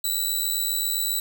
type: tone with amplitude modulation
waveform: 10% pulse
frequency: 3951 Hz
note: B7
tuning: in tune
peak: -13 dBFS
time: 0.04-1.2 s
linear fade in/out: 5 ms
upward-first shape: sine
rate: 87.5 Hz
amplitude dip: 55%
effects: none